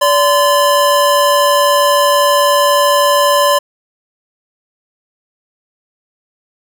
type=tone pair together; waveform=square; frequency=577 / 1028.1 Hz; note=D5 / C6; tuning=-31 / -31 cents; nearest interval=minor seventh; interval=1000 cents; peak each=-12 dBFS; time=0.01-3.59 s; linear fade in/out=10 ms; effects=none